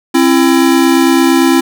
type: tone pair together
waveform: square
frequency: 266.6 / 335.4 Hz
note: C4 / E4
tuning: +33 / +30 cents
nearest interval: major third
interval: 397 cents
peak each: -10 dBFS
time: 0.14-1.61 s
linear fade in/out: 10 ms
effects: none